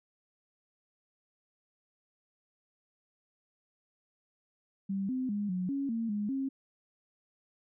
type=tone with pitch steps; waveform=sine; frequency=195.4 / 257.4 / 205.4 / 182.5 / 276.9 / 228 / 207.3 / 269.4 Hz; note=G3 / C4 / G#3 / F#3 / C#4 / A#3 / G#3 / C#4; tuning=-5 / -28 / -19 / -24 / -2 / -38 / -3 / -49 cents; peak=-30 dBFS; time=4.89-6.49 s; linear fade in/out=10 ms; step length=200 ms; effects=none